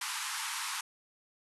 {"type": "band-pass noise", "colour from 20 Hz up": "pink", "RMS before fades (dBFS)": -37, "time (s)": [0.01, 0.81], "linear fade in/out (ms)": 5, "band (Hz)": [850, 12000], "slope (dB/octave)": 96, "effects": []}